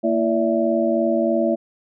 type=tone cluster; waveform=sine; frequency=230.3 / 334.4 / 577 / 660 Hz; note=A#3 / E4 / D5 / E5; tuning=-21 / +25 / -31 / +2 cents; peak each=-22 dBFS; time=0.03-1.56 s; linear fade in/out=20 ms; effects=none